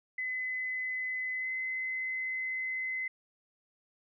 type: tone with pitch glide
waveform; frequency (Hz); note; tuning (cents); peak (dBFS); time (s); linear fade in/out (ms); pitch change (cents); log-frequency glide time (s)
sine; 2023 to 2044; B6 to C7; +41 to -41; -32; 0.18-3.08; 5; +18; 1.39-1.48
effects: none